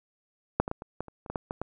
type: clicks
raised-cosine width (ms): 1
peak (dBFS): -7 / -18 / -17 / -25 / -18 / -30 / -30 / -20 / -15 / -18 / -18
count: 11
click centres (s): 0.6 / 0.679 / 0.714 / 0.821 / 1.006 / 1.083 / 1.262 / 1.3 / 1.358 / 1.509 / 1.616
effects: none